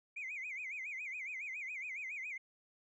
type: tone with vibrato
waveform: sine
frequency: 2265 Hz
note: C#7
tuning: 37 cents sharp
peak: -39 dBFS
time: 0.16-2.38 s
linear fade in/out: 10 ms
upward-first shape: sine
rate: 7.2 Hz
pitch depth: 190 cents each way
effects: tanh soft clip ceiling -37 dBFS